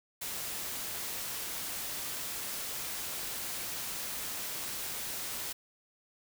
white noise, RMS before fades -38 dBFS, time 0.21-5.53 s, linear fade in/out 10 ms, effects none

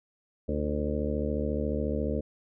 harmonic tone with a mistuned harmonic, 74.2 Hz, D2, 18 cents sharp, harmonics 1 / 2 / 3 / 4 / 5 / 6 / 7 / 8, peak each -32 / -38 / -33 / -36 / -41 / -35 / -35 / -39 dBFS, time 0.48-2.21 s, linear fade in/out 10 ms, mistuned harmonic 5, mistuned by -68 cents, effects none

